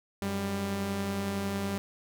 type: tone pair together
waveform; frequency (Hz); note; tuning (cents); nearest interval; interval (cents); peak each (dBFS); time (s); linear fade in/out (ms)
sawtooth; 93.7 / 198.23; F#2 / G3; +22 / +20; octave + minor second; 1298; -33 / -27; 0.22-1.78; 0
effects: none